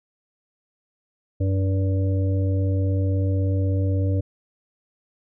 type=harmonic tone with a mistuned harmonic; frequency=96.2 Hz; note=G2; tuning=32 cents flat; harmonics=1 / 3 / 5 / 6; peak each=-19 / -29 / -33 / -35 dBFS; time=1.4-4.21 s; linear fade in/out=10 ms; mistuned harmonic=1; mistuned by=-21 cents; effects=none